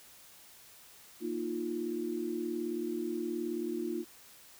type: chord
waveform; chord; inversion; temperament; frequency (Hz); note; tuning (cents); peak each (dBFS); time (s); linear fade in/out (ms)
sine; Bb suspended fourth; none; just; 233.1 / 310.8 / 349.6; Bb3 / Eb4 / F4; 0 / -2 / +2; -39 / -38 / -35; 1.2-4.05; 50
effects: white hiss -56 dBFS RMS until 4.59 s